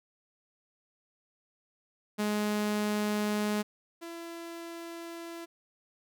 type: tone pair in turn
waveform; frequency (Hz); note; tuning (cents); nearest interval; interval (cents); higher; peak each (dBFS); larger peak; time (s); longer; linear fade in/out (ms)
sawtooth; 209.6 / 336.4; G#3 / E4; +16 / +35; minor sixth; 819; second; -24 / -36; first; 2.18-3.63 / 4.01-5.46; neither; 20
effects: none